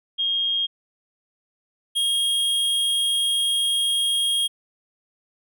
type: tone pair in turn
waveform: sine / square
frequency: 3242 / 3256 Hz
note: G#7 / G#7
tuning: -42 / -35 cents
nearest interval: unison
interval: 7 cents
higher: second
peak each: -20 dBFS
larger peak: neither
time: 0.18-0.67 / 1.95-4.48 s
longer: second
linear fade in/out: 20 ms
effects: none